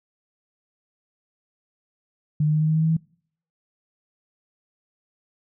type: tone with pitch steps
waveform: sine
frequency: 151.1 / 152.59 / 154.1 / 155.62 / 157.15 / 158.7 / 160.27 / 161.85 Hz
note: D3 / D#3 / D#3 / D#3 / D#3 / D#3 / E3 / E3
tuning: +50 / -33 / -16 / +1 / +18 / +35 / -48 / -31 cents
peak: -17 dBFS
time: 2.4-2.968 s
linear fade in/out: 5 ms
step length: 71 ms
effects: noise-tail reverb RT60 0.6 s tail -25 dB re dry